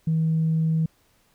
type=tone; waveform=sine; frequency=160.5 Hz; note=E3; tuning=46 cents flat; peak=-18 dBFS; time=0.07-0.86 s; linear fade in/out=5 ms; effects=tanh soft clip ceiling -15 dBFS + pink hiss -63 dBFS RMS until 1.34 s